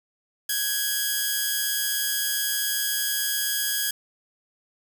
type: tone pair together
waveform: 5% pulse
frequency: 1550 / 1661.2 Hz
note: G6 / G#6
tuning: -20 / 0 cents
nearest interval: minor second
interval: 120 cents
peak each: -21 / -13 dBFS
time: 0.49-3.91 s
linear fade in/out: 5 ms
effects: 7-bit